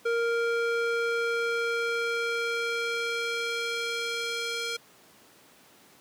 square tone with band-pass filter sweep, 466.2 Hz, A#4, in tune, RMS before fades -29 dBFS, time 0.05-4.77 s, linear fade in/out 10 ms, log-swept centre 1000 to 3800 Hz, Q 0.87, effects pink hiss -56 dBFS RMS until 6 s + high-pass 200 Hz 12 dB/octave

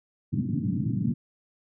pink band-pass noise, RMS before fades -27 dBFS, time 0.32-1.14 s, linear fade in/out 20 ms, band 110 to 270 Hz, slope 48 dB/octave, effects none

